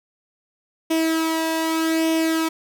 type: tone with flanger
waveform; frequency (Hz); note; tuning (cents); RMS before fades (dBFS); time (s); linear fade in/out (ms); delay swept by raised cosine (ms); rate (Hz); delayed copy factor
sawtooth; 323.2; E4; -34; -21; 0.9-2.49; 10; 0.34 to 1.14; 0.83; +0.55
effects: none